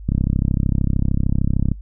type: click train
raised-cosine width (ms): 5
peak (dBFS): -6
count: 55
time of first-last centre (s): 0.09-1.717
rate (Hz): 33.2
effects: noise-tail reverb RT60 0.1 s tail -23 dB re dry + added 50 Hz sine -32 dBFS peak until 1.81 s